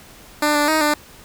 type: tone with pitch steps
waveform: 10% pulse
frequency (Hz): 298.1 / 294 / 313.5 / 297.9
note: D4 / D4 / D#4 / D4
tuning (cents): +26 / +2 / +13 / +25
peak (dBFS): -7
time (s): 0.42-0.94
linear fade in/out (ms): 5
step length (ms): 130
effects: pink hiss -44 dBFS RMS until 1.24 s